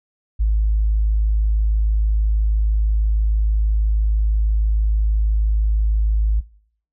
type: tone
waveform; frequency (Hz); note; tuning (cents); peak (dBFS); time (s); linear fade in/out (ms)
sine; 53.1; G#1; +39; -13; 0.39-6.41; 20
effects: noise-tail reverb RT60 0.6 s tail -22 dB re dry + tanh soft clip ceiling -9 dBFS